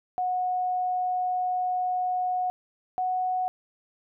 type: tone pair in turn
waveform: sine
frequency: 731 / 737.8 Hz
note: F#5 / F#5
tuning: -21 / -5 cents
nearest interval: unison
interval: 16 cents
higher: second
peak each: -24 dBFS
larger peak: neither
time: 0.18-2.5 / 2.98-3.48 s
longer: first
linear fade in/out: 0 ms
effects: none